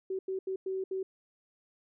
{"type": "tone bursts at uneven times", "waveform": "sine", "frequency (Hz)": 380, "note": "F#4", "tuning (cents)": 46, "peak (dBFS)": -31, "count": 5, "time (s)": [[0.1, 0.19], [0.28, 0.39], [0.47, 0.56], [0.66, 0.84], [0.91, 1.03]], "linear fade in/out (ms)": 5, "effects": []}